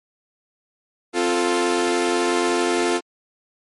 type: chord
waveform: sawtooth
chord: F major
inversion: second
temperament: equal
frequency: 261.6 / 349.2 / 440 Hz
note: C4 / F4 / A4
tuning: 0 / 0 / 0 cents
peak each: -22 / -16 / -20 dBFS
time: 1.13-3.01 s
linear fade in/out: 50 ms
effects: MP3 48 kbps